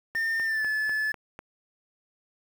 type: tone with pitch glide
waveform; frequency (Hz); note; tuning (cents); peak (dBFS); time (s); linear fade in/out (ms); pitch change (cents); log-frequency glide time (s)
triangle; 1811 to 1730.2; A6 to A6; +49 to -30; -23; 0.15-1.12; 5; -79; 0.44-0.65
type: click train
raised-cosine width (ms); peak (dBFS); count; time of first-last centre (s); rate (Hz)
0.5; -25; 6; 0.15-1.391; 4.03
effects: 8-bit